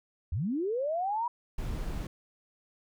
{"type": "linear sweep", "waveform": "sine", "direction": "up", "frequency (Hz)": [65.41, 978], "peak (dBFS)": -28, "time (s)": [0.32, 1.28], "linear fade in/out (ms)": 5}
{"type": "noise", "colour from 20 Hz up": "brown", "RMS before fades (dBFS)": -34, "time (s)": [1.58, 2.07], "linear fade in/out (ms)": 5}
{"effects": []}